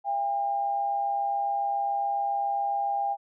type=tone pair together; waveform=sine; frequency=676 / 803.2 Hz; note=E5 / G5; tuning=+43 / +42 cents; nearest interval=minor third; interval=299 cents; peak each=-35 / -25 dBFS; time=0.04-3.17 s; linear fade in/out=50 ms; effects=none